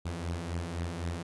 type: beating tone pair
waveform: sawtooth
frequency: 82.41 / 86.31 Hz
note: E2 / F2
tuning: 0 / -20 cents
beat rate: 3.9 Hz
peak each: -34 / -31 dBFS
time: 0.05-1.23 s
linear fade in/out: 10 ms
effects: resampled to 24000 Hz